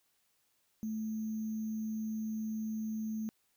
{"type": "tone with sample-and-hold", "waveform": "sine", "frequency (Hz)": 218.2, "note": "A3", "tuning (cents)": -14, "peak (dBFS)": -34, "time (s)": [0.83, 3.29], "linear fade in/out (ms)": 0, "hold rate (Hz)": 6300, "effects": ["white hiss -75 dBFS RMS until 3.56 s"]}